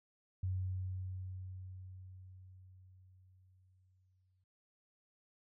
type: tone with exponential decay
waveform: sine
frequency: 93 Hz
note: F#2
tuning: 9 cents sharp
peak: -33 dBFS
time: 0.43-4.44 s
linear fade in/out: 5 ms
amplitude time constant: 870 ms
effects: none